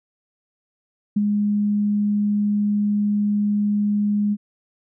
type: tone with ADSR envelope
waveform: sine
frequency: 206.7 Hz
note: G#3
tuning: 8 cents flat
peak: -14 dBFS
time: 1.16-4.37 s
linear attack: 9 ms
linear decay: 26 ms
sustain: -3 dB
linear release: 46 ms
effects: none